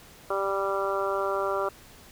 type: harmonic tone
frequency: 196 Hz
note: G3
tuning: in tune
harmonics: 2 / 3 / 4 / 5 / 6 / 7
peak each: -30 / -30 / -36 / -35 / -32 / -34 dBFS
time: 0.3-1.69 s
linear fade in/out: 5 ms
effects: pink hiss -51 dBFS RMS until 2.11 s